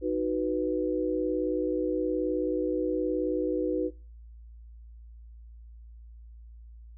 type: chord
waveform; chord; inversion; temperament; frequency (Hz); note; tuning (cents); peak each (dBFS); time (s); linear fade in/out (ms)
sine; B major; first; equal; 311.1 / 370 / 493.9; D#4 / F#4 / B4; 0 / 0 / 0; -30; 0.01-3.91; 50
effects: noise-tail reverb RT60 0.4 s tail -26 dB re dry + added 57 Hz sine -45 dBFS peak until 6.97 s